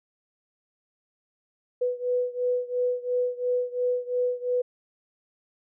sine beating tone pair, 493.9 / 496.8 Hz, B4 / B4, 0 / +10 cents, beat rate 2.9 Hz, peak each -26 / -28 dBFS, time 1.81-4.62 s, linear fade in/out 10 ms, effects none

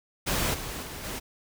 pink noise with level steps, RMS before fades -27 / -36 / -39 / -35 dBFS, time 0.26-1.2 s, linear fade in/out 20 ms, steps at 0.53 / 0.82 / 1.03 s, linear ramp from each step 20 ms, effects none

